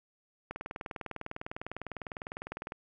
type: click train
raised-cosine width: 0.5 ms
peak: -23 dBFS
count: 45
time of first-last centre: 0.51-2.721 s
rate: 19.9 Hz
effects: none